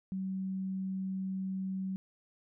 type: tone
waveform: sine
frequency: 190 Hz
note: F#3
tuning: 46 cents sharp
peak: -33 dBFS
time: 0.12-1.96 s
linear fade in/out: 0 ms
effects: none